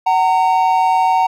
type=tone pair together; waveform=triangle; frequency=752 / 919.3 Hz; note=F#5 / A#5; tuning=+28 / -24 cents; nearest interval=minor third; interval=348 cents; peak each=-12 dBFS; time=0.06-1.27 s; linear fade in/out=10 ms; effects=none